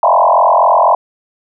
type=tone with frequency modulation; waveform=sine; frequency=827 Hz; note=G#5; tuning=8 cents flat; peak=-6 dBFS; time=0.03-0.95 s; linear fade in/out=2 ms; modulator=44 Hz; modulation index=4.9; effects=none